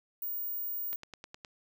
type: tone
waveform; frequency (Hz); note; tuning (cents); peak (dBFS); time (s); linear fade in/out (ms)
sine; 15430; B9; -41; -33; 0.22-0.96; 2
type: click train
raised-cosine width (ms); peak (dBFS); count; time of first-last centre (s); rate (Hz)
0.2; -27; 6; 0.93-1.448; 9.65
effects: none